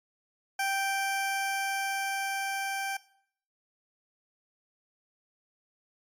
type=tone with level ramp; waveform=20% pulse; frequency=783 Hz; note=G5; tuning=2 cents flat; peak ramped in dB=-22 to -26 dBFS; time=0.59-2.97 s; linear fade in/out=5 ms; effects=noise-tail reverb RT60 0.6 s tail -18 dB re dry + MP3 64 kbps